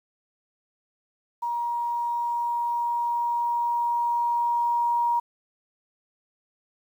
sine tone with level ramp, 948 Hz, A#5, 29 cents sharp, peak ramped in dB -25 to -20 dBFS, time 1.42-5.2 s, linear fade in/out 10 ms, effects 9-bit

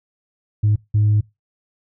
sine tone bursts at uneven times, 105.3 Hz, G#2, 24 cents sharp, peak -11 dBFS, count 2, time 0.63-0.76 / 0.94-1.21 s, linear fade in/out 10 ms, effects noise-tail reverb RT60 0.2 s tail -21 dB re dry + tanh soft clip ceiling -10 dBFS

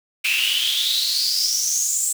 pink noise with high-pass filter sweep, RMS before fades -21 dBFS, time 0.24-2.13 s, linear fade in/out 10 ms, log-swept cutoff 2500 to 7900 Hz, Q 9.1, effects none

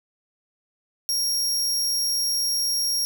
sawtooth tone, 5588 Hz, F8, in tune, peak -19 dBFS, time 1.09-3.05 s, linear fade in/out 0 ms, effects none

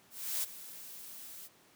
blue noise with ADSR envelope, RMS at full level -33 dBFS, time 0.1-1.49 s, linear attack 330 ms, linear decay 22 ms, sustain -15 dB, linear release 37 ms, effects pink hiss -63 dBFS RMS until 1.75 s + high-pass 150 Hz 12 dB/octave

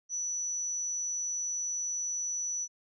sine tone, 5930 Hz, F#8, 3 cents sharp, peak -31 dBFS, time 0.09-2.68 s, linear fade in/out 50 ms, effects none

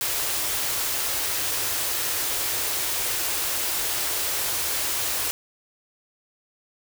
white band-stop noise, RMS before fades -26 dBFS, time 0.01-5.31 s, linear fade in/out 0 ms, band 140 to 280 Hz, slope 48 dB/octave, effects none

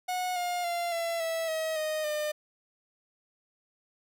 45% pulse tone with pitch steps, 730 / 710.4 / 691.4 / 672.9 / 654.9 / 637.3 / 620.3 / 603.7 Hz, F#5 / F5 / F5 / E5 / E5 / D#5 / D#5 / D5, -24 / +29 / -18 / +35 / -11 / +41 / -5 / +48 cents, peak -29 dBFS, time 0.08-2.32 s, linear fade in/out 10 ms, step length 280 ms, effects none

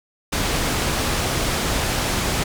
pink low-pass noise, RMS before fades -22 dBFS, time 0.32-2.44 s, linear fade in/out 10 ms, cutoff 10000 Hz, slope 12 dB/octave, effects none

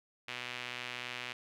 sawtooth tone with band-pass filter, 123.47 Hz, B2, in tune, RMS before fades -42 dBFS, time 0.28-1.33 s, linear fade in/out 5 ms, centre 2600 Hz, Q 2, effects none

